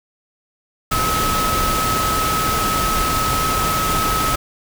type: tone in noise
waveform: sine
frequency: 1287 Hz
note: E6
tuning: 42 cents flat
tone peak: -19 dBFS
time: 0.91-4.36 s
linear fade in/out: 10 ms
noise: pink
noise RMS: -21 dBFS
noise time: 0.91-4.36 s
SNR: -1 dB
effects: none